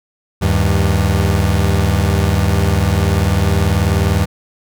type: tone pair together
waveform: 30% pulse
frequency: 78.7 / 98.92 Hz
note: D#2 / G2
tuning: +20 / +16 cents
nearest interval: major third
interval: 396 cents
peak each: -12 dBFS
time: 0.41-4.26 s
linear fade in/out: 20 ms
effects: none